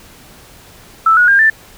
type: tone with pitch steps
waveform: sine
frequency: 1319 / 1455.1 / 1605.2 / 1770.9 Hz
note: E6 / F#6 / G6 / A6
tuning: +1 / -29 / +41 / +11 cents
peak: -6 dBFS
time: 1.06-1.5 s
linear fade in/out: 5 ms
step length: 110 ms
effects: pink hiss -41 dBFS RMS until 1.77 s